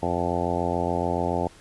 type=harmonic tone; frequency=87 Hz; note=F2; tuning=6 cents flat; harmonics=1 / 2 / 3 / 4 / 5 / 6 / 7 / 8 / 9 / 10; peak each=-32 / -32 / -32 / -32 / -32 / -32 / -32 / -32 / -32 / -32 dBFS; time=0.02-1.48 s; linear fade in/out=10 ms; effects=pink hiss -51 dBFS RMS until 1.6 s + resampled to 24000 Hz